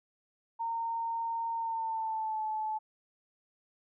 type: tone with pitch glide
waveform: sine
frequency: 918 to 866.5 Hz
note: A#5 to A5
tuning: -27 to -27 cents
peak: -31 dBFS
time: 0.59-2.79 s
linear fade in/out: 20 ms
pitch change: -100 cents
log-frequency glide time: 1.55-2.42 s
effects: none